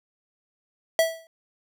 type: tone with exponential decay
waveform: square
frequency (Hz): 654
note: E5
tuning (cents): -14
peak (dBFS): -15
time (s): 0.99-1.27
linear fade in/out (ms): 1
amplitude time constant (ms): 59
effects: none